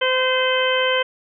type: harmonic tone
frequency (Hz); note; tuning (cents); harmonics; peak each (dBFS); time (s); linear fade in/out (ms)
515; C5; -28; 1 / 2 / 3 / 4 / 5 / 6; -20 / -25 / -24 / -26 / -28 / -23; 0.01-1.03; 10
effects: none